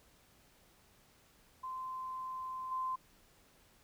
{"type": "tone with level steps", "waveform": "sine", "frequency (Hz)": 1036, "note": "C6", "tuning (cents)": -17, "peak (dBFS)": [-39, -34], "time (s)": [1.63, 2.96], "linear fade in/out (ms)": 10, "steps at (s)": 2.71, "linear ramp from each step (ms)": 10, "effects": ["pink hiss -66 dBFS RMS until 3.83 s"]}